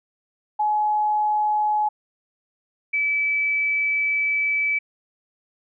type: tone pair in turn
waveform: sine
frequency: 846 / 2303 Hz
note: G#5 / D7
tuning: +32 / -34 cents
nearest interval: octave + perfect fourth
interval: 1734 cents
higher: second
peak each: -18 / -19 dBFS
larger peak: first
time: 0.59-1.89 / 2.93-4.79 s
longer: second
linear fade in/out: 10 ms
effects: none